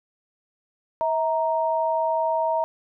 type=tone pair together; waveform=sine; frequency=645.4 / 932.3 Hz; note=E5 / A#5; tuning=-37 / 0 cents; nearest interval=tritone; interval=637 cents; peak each=-23 dBFS; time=1.01-2.64 s; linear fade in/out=0 ms; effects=none